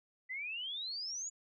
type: exponential sweep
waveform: sine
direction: up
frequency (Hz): 1975.5 to 6990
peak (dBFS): -38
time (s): 0.29-1.3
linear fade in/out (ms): 20
effects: none